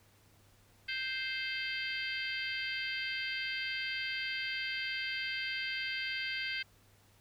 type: harmonic tone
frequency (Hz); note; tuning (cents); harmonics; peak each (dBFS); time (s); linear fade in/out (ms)
523.3; C5; 0; 3 / 4 / 5 / 6 / 7 / 8 / 9; -40 / -39 / -42 / -42 / -51 / -50 / -44; 0.88-6.63; 10
effects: added 101 Hz sine -66 dBFS peak until 7.2 s + pink hiss -66 dBFS RMS until 7.2 s